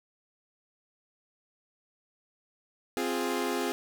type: chord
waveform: sawtooth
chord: F minor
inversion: second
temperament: equal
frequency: 261.6 / 349.2 / 415.3 Hz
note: C4 / F4 / Ab4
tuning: 0 / 0 / 0 cents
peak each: -29 dBFS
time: 2.97-3.72 s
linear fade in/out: 0 ms
effects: none